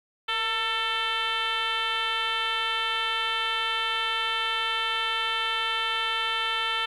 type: tone with frequency modulation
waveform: sine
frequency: 2217 Hz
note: C#7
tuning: in tune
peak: -23 dBFS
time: 0.28-6.86 s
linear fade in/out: 10 ms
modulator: 438 Hz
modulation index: 3
effects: tanh soft clip ceiling -21 dBFS + 10-bit